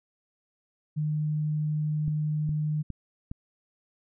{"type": "tone", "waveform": "sine", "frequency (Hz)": 152.1, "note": "D#3", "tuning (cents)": -39, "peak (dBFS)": -25, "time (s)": [0.96, 2.83], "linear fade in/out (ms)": 20}
{"type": "click train", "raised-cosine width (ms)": 5, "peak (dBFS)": -23, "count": 4, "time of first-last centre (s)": [2.08, 3.315], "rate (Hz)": 2.43}
{"effects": []}